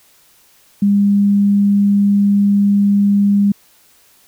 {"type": "tone", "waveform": "sine", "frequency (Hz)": 201.7, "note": "G3", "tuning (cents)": 50, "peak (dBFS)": -9, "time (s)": [0.82, 3.52], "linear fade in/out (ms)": 5, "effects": ["white hiss -51 dBFS RMS until 4.27 s"]}